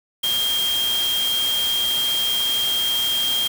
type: tone in noise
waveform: sine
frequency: 3211 Hz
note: G7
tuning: 41 cents sharp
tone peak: -19 dBFS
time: 0.23-3.48 s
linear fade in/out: 10 ms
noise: white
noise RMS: -28 dBFS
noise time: 0.23-3.48 s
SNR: +6 dB
effects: none